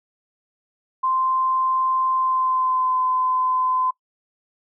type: tone with pitch glide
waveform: sine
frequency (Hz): 1042 to 1023.5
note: C6 to C6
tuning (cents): -7 to -38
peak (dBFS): -18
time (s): 1.03-3.91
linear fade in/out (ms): 10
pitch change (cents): -31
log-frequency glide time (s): 2.14-2.98
effects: noise-tail reverb RT60 0.1 s tail -22 dB re dry